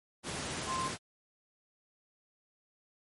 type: tone in noise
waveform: sine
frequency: 1046.5 Hz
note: C6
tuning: in tune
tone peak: -33 dBFS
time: 0.66-0.91 s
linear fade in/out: 50 ms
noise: pink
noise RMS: -37 dBFS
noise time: 0.23-0.98 s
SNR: +1 dB
effects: high-pass 100 Hz 12 dB/octave + MP3 48 kbps